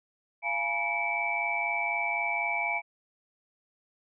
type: tone cluster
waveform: sine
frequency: 690 / 835 / 955 / 2208 / 2312 Hz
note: F5 / G#5 / A#5 / C#7 / D7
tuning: -21 / +9 / +42 / -7 / -28 cents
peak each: -35 / -35 / -38 / -37 / -29 dBFS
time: 0.42-2.82 s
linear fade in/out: 50 ms
effects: none